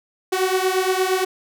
sawtooth beating tone pair, 370 / 378.6 Hz, F#4 / F#4, 0 / +40 cents, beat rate 8.6 Hz, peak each -17 dBFS, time 0.32-1.25 s, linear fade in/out 10 ms, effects none

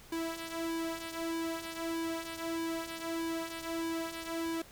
sawtooth tone with flanger, 329.6 Hz, E4, in tune, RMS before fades -37 dBFS, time 0.12-4.62 s, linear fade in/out 5 ms, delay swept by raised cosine 1.5 to 3.2 ms, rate 1.6 Hz, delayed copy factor -0.6, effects pink hiss -55 dBFS RMS until 4.71 s

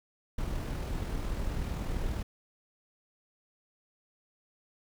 brown noise with amplitude modulation, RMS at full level -32 dBFS, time 0.38-2.23 s, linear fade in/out 5 ms, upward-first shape sine, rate 40.5 Hz, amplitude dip 30%, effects none

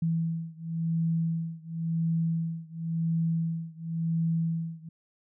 sine beating tone pair, 164.2 / 165.14 Hz, E3 / E3, -6 / +3 cents, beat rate 0.94 Hz, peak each -29 / -30 dBFS, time 0.02-4.89 s, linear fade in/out 5 ms, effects none

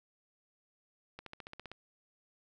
accelerating click train, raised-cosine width 0.3 ms, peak -29 dBFS, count 9, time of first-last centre 1.19-1.716 s, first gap 73 ms, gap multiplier 0.97, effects none

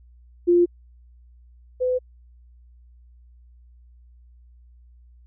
sine tone pair in turn, 349.2 / 505 Hz, F4 / B4, 0 / +39 cents, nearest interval tritone, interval 639 cents, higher second, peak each -13 / -19 dBFS, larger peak first, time 0.47-0.66 / 1.8-1.99 s, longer neither, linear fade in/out 20 ms, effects added 60 Hz sine -48 dBFS peak until 5.26 s

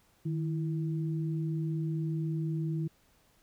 sine tone pair together, 155.98 / 330.5 Hz, D#3 / E4, +5 / +5 cents, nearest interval octave + minor second, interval 1300 cents, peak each -30 / -38 dBFS, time 0.25-2.88 s, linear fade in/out 10 ms, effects pink hiss -67 dBFS RMS until 3.42 s

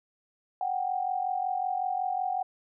sine tone pair together, 738.6 / 784 Hz, F#5 / G5, -3 / 0 cents, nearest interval minor second, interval 103 cents, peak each -29 / -31 dBFS, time 0.61-2.43 s, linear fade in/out 2 ms, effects none

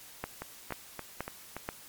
two click trains, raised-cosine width 0.5 ms, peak -22 / -18 dBFS, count 5 / 4, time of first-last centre 0.42-1.566 / 0.24-1.689 s, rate 3.49 / 2.07 Hz, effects white hiss -51 dBFS RMS until 1.88 s + MP3 96 kbps

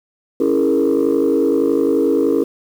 sine chord, A# half-diminished seventh, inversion first, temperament equal, 277.2 / 329.6 / 415.3 / 466.2 Hz, C#4 / E4 / G#4 / A#4, 0 / 0 / 0 / 0 cents, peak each -17 dBFS, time 0.4-2.44 s, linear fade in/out 5 ms, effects tanh soft clip ceiling -7 dBFS + 7-bit

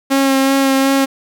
sawtooth tone with vibrato, 270.6 Hz, C#4, 42 cents flat, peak -7 dBFS, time 0.1-1.06 s, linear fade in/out 20 ms, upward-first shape sine, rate 2.7 Hz, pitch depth 16 cents each way, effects none

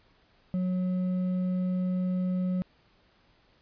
sine tone with hard clipping, 182.9 Hz, F#3, 20 cents flat, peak -27 dBFS, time 0.54-2.62 s, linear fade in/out 0 ms, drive 4 dB, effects pink hiss -64 dBFS RMS until 3.61 s + resampled to 11025 Hz

